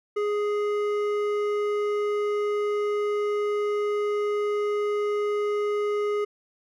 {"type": "tone with hard clipping", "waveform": "sine", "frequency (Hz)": 415.3, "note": "G#4", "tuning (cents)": 0, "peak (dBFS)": -25, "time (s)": [0.16, 6.25], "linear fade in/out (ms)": 10, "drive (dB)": 10, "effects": []}